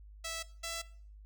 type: tone pair in turn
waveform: 5% pulse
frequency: 657 / 665.8 Hz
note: E5 / E5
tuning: -6 / +17 cents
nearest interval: unison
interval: 23 cents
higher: second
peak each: -26 dBFS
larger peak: neither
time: 0.24-0.43 / 0.63-0.82 s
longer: neither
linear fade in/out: 10 ms
effects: noise-tail reverb RT60 0.5 s tail -19 dB re dry + added 51 Hz sine -50 dBFS peak until 1.25 s